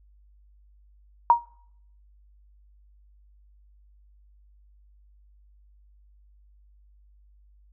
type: tone with exponential decay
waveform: sine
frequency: 944 Hz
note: A#5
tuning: 22 cents sharp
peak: -9 dBFS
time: 1.3-1.46 s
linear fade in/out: 1 ms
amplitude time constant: 33 ms
effects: noise-tail reverb RT60 0.7 s tail -25 dB re dry + added 50 Hz sine -54 dBFS peak until 7.72 s